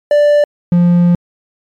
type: tone pair in turn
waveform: triangle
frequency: 587.3 / 174.61 Hz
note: D5 / F3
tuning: 0 / 0 cents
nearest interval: octave + major sixth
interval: 2100 cents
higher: first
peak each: -4 dBFS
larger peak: neither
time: 0.11-0.44 / 0.72-1.15 s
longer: second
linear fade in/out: 2 ms
effects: MP3 96 kbps